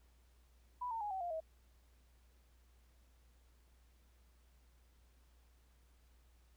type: tone with pitch steps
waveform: sine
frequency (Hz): 987.8 / 905.8 / 830.6 / 761.7 / 698.5 / 640.5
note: B5 / A#5 / G#5 / G5 / F5 / E5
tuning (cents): 0 / -50 / 0 / -50 / 0 / -50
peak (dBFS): -38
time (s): 0.81-1.404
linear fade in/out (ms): 10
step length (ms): 99
effects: added 60 Hz sine -65 dBFS peak until 6.56 s + pink hiss -75 dBFS RMS until 6.56 s